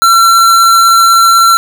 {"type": "tone", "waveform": "square", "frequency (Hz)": 1354, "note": "E6", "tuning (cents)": 46, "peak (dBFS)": -4, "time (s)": [0.02, 1.57], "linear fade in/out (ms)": 0, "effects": []}